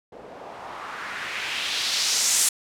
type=noise with low-pass filter sweep; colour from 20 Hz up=blue; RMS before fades=-27 dBFS; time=0.12-2.49 s; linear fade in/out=5 ms; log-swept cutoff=480 to 8700 Hz; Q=1.8; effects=none